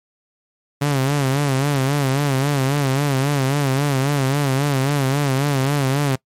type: tone with vibrato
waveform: sawtooth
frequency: 138.59 Hz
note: C#3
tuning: in tune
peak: -12 dBFS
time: 0.81-6.16 s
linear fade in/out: 10 ms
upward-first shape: sine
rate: 3.7 Hz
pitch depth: 96 cents each way
effects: noise-tail reverb RT60 0.1 s tail -22 dB re dry + MP3 64 kbps